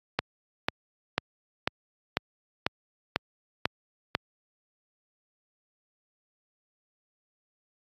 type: click train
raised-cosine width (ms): 0.3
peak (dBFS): -7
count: 9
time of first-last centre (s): 0.19-4.15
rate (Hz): 2.02
effects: high-pass 80 Hz 12 dB/octave + AAC 32 kbps